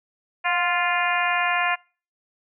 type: harmonic tone with a mistuned harmonic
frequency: 349.2 Hz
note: F4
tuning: in tune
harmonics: 2 / 3 / 4 / 5 / 6 / 7 / 8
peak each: -26 / -26 / -29 / -26 / -29 / -27 / -33 dBFS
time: 0.44-1.76 s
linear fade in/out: 20 ms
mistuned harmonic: 2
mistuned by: +31 cents
effects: noise-tail reverb RT60 0.4 s tail -26 dB re dry